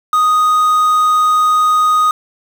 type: tone with quantisation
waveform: triangle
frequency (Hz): 1244.5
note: D#6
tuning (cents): 0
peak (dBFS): -7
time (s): 0.13-2.11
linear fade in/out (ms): 2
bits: 5
effects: none